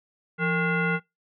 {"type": "tone with frequency modulation", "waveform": "sine", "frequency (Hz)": 800, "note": "G5", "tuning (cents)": 35, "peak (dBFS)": -21, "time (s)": [0.38, 1], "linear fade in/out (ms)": 50, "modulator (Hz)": 629, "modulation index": 2.1, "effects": ["noise-tail reverb RT60 0.2 s tail -24 dB re dry"]}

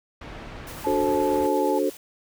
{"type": "low-pass noise", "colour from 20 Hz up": "pink", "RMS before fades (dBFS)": -39, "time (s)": [0.21, 1.47], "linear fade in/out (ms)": 5, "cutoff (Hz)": 2600, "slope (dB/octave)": 12}
{"type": "noise with tremolo", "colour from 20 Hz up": "white", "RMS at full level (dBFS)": -42, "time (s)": [0.67, 1.97], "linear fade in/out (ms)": 2, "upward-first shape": "sine", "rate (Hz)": 9.2, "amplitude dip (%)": 25}
{"type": "tone with pitch glide", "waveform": "sine", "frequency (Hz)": [866, 859.5], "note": ["A5", "A5"], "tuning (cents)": [-28, -41], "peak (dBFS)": -26, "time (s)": [0.84, 1.79], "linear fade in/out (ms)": 10, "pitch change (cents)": -13, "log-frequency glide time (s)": [1.19, 1.64]}
{"type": "chord", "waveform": "sine", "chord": "D dominant seventh", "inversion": "none", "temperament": "equal with one note detuned", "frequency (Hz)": [293.7, 370, 440, 530.6], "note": ["D4", "F#4", "A4", "C5"], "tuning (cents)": [0, 0, 0, 24], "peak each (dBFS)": -26, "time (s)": [0.86, 1.9], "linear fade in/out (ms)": 10}
{"effects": []}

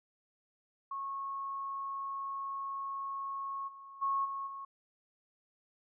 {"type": "tone with level steps", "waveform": "sine", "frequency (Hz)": 1096, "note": "C#6", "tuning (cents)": -20, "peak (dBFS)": [-36, -48, -29, -36, -41], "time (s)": [0.91, 4.65], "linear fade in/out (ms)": 5, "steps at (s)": [3.67, 4.01, 4.24, 4.46], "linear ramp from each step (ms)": 20, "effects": []}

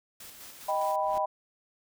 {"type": "noise with tremolo", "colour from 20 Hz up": "white", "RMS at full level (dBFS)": -46, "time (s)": [0.2, 0.96], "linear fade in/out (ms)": 5, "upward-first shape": "square", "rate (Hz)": 4.9, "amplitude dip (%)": 35}
{"type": "chord", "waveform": "sine", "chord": "Eb augmented", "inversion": "none", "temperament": "equal", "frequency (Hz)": [622.3, 784, 987.8], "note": ["Eb5", "G5", "B5"], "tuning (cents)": [0, 0, 0], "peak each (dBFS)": -30, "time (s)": [0.68, 1.26], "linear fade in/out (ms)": 10}
{"type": "noise with exponential growth", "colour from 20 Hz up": "pink", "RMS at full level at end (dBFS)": -43, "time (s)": [0.87, 1.18], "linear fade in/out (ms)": 2, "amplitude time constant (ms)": 66}
{"effects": []}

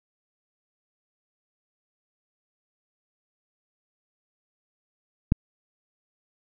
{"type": "click", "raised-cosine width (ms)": 5, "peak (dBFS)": -6, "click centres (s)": 5.321, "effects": []}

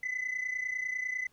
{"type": "tone pair together", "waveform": "sine", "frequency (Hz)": [2003, 2033], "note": ["B6", "B6"], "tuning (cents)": [24, 50], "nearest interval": "unison", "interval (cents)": 26, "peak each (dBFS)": [-32, -34], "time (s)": [0.03, 1.27], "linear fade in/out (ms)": 5, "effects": ["tanh soft clip ceiling -28 dBFS", "pink hiss -68 dBFS RMS until 1.32 s"]}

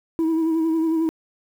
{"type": "tone with vibrato", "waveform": "sine", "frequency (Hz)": 323.7, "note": "E4", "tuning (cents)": -31, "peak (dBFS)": -15, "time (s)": [0.19, 1.09], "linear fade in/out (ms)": 0, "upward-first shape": "sine", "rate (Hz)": 11, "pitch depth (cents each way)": 35, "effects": ["tanh soft clip ceiling -17 dBFS", "8-bit"]}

